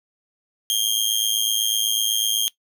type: tone with amplitude modulation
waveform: sawtooth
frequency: 3214 Hz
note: G7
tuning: 43 cents sharp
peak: -12 dBFS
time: 0.7-2.48 s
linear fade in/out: 0 ms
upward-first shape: sine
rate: 108 Hz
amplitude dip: 70%
effects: noise-tail reverb RT60 0.1 s tail -18 dB re dry